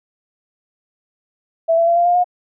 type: tone with pitch steps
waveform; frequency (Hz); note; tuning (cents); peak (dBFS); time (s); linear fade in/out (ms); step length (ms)
sine; 659.3 / 670.4 / 681.8 / 693.3 / 705 / 716.9; E5 / E5 / F5 / F5 / F5 / F5; 0 / +29 / -42 / -13 / +16 / +45; -11; 1.68-2.244; 20; 94
effects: none